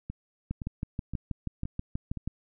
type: two click trains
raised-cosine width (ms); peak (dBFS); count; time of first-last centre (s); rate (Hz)
5; -23 / -19; 5 / 12; 0.1-2.173 / 0.51-2.276; 1.93 / 6.23
effects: none